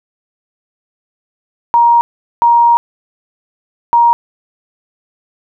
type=tone bursts at uneven times; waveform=sine; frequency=942 Hz; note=A#5; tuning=18 cents sharp; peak=-5 dBFS; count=3; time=1.74-2.01 / 2.42-2.77 / 3.93-4.13 s; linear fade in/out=0 ms; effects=none